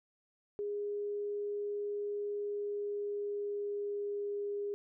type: tone with pitch glide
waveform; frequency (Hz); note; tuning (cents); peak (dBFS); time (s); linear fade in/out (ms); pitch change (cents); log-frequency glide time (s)
sine; 410.9 to 407.6; G#4 to G#4; -18 to -32; -34; 0.59-4.74; 0; -14; 2.36-4.49
effects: none